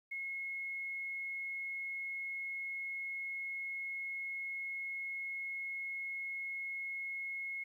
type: tone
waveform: sine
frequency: 2170 Hz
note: C#7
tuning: 37 cents flat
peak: -38 dBFS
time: 0.11-7.64 s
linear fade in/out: 10 ms
effects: 12-bit